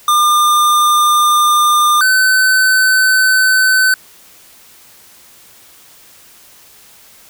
square tone pair in turn, 1202 / 1519.9 Hz, D6 / F#6, +40 / +46 cents, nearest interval major third, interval 406 cents, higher second, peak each -9 dBFS, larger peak neither, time 0.08-2.01 / 2.01-3.94 s, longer neither, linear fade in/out 2 ms, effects white hiss -43 dBFS RMS until 7.29 s

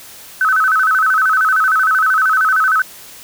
sine tone with vibrato, 1396 Hz, F6, 1 cent flat, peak -10 dBFS, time 0.41-2.82 s, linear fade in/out 2 ms, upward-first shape square, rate 13 Hz, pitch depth 150 cents each way, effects white hiss -37 dBFS RMS until 3.23 s

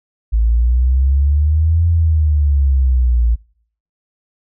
sine exponential two-way sweep, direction up then down, 54 to 85.1 to 56.6 Hz, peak -10 dBFS, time 0.32-3.36 s, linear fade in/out 20 ms, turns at 1.87 s, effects noise-tail reverb RT60 0.6 s tail -25 dB re dry

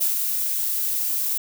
violet noise with ADSR envelope, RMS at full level -20 dBFS, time 0-1.38 s, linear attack 18 ms, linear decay 130 ms, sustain -4 dB, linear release 7 ms, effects none

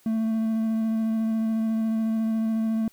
triangle tone with vibrato, 222.4 Hz, A3, 19 cents sharp, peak -20 dBFS, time 0.06-2.88 s, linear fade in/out 2 ms, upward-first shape square, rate 14 Hz, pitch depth 10 cents each way, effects white hiss -59 dBFS RMS until 2.92 s

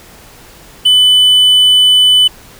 triangle tone, 3000 Hz, F#7, 23 cents sharp, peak -3 dBFS, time 0.85-2.28 s, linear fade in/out 10 ms, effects pink hiss -38 dBFS RMS until 2.59 s

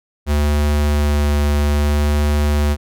square tone with vibrato, 73.42 Hz, D2, in tune, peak -14 dBFS, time 0.26-2.77 s, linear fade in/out 50 ms, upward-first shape sine, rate 0.61 Hz, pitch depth 10 cents each way, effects none

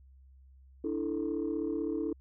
sine chord, D suspended second, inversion none, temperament equal, 293.7 / 329.6 / 440 Hz, D4 / E4 / A4, 0 / 0 / 0 cents, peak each -34 / -33 / -35 dBFS, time 0.84-2.13 s, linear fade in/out 5 ms, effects tanh soft clip ceiling -24 dBFS + added 66 Hz sine -54 dBFS peak until 2.2 s

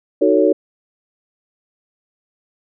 sine chord, D# half-diminished seventh, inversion none, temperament just, 311.1 / 373.4 / 448 / 560 Hz, D#4 / F#4 / A4 / C#5, 0 / +16 / +31 / +18 cents, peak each -16 dBFS, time 0.21-0.53 s, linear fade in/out 10 ms, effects none

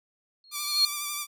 sine tone with exponential growth, 4285 Hz, C8, 40 cents sharp, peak -16 dBFS, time 0.44-0.85 s, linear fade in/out 1 ms, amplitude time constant 89 ms
5% pulse tone with vibrato, 1174.7 Hz, D6, in tune, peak -19 dBFS, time 0.51-1.27 s, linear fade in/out 50 ms, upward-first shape sine, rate 12 Hz, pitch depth 32 cents each way
effects none

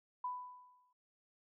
sine tone with exponential decay, 995 Hz, B5, 13 cents sharp, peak -35 dBFS, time 0.24-0.93 s, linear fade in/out 5 ms, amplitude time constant 150 ms, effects none

